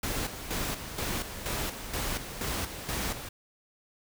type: noise with tremolo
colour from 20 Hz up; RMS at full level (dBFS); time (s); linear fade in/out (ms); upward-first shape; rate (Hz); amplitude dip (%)
pink; -32; 0.03-3.29; 5; square; 2.1; 60
effects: none